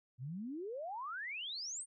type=exponential sweep; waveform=sine; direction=up; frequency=116.54 to 9200 Hz; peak=-40 dBFS; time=0.18-1.86 s; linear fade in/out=50 ms; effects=none